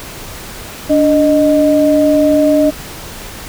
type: tone pair together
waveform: sine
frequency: 291.5 / 616.8 Hz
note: D4 / D#5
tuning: -13 / -15 cents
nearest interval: octave + minor second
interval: 1298 cents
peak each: -10 dBFS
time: 0.89-2.71 s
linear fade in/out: 20 ms
effects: pink hiss -29 dBFS RMS until 3.48 s